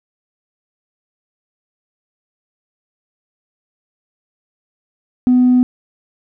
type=tone with tanh clipping; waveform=triangle; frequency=250 Hz; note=B3; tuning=21 cents sharp; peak=-8 dBFS; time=5.27-5.63 s; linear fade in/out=0 ms; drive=5 dB; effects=none